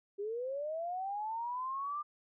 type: linear sweep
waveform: sine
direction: up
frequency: 392 to 1202 Hz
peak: -35 dBFS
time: 0.18-2.03 s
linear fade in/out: 20 ms
effects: none